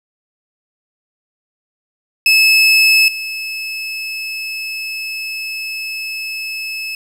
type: tone with level steps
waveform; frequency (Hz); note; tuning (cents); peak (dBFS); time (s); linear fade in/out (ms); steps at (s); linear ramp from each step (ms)
30% pulse; 2600; E7; -24; -5 / -19; 2.26-6.95; 2; 3.08; 2
effects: low-pass 12000 Hz 12 dB/octave + 7-bit